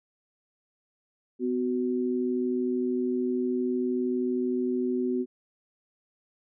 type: tone pair together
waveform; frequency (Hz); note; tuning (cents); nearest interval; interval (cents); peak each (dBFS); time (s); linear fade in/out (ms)
sine; 251.6 / 371; B3 / F#4; +32 / +5; perfect fifth; 673; -27 / -28; 1.39-5.26; 50
effects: none